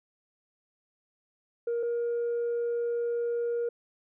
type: tone pair in turn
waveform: sine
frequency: 470.4 / 472.6 Hz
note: A#4 / A#4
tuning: +16 / +24 cents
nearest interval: unison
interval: 8 cents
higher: second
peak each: -25 dBFS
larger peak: neither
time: 1.67-1.83 / 1.83-3.69 s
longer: second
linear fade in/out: 5 ms
effects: tanh soft clip ceiling -25 dBFS